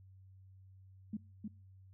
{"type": "tone with echo", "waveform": "sine", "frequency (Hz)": 211.8, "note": "G#3", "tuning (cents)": 34, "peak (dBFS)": -36, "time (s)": [1.13, 1.17], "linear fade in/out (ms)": 5, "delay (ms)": 310, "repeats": 1, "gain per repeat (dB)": -3, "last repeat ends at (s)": 1.48, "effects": ["noise-tail reverb RT60 0.5 s tail -25 dB re dry", "added 95 Hz sine -56 dBFS peak until 1.93 s"]}